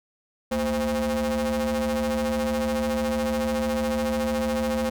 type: ring-modulated tone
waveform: 45% pulse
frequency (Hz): 146.83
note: D3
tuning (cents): 0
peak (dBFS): -20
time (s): 0.51-4.9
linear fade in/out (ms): 10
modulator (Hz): 374
effects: none